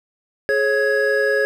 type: tone cluster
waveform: triangle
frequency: 422.2 / 546 / 1668 Hz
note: G#4 / C#5 / G#6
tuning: +29 / -26 / +7 cents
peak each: -18 dBFS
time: 0.49-1.45 s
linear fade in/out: 0 ms
effects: none